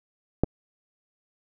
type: clicks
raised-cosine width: 2 ms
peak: -6 / -27 dBFS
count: 2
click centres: 0.436 / 0.443 s
effects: none